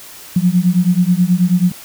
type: beating tone pair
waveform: sine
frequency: 174.61 / 183.91 Hz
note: F3 / F#3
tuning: 0 / -10 cents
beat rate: 9.3 Hz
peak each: -13 dBFS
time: 0.36-1.72 s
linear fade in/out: 5 ms
effects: white hiss -36 dBFS RMS until 1.84 s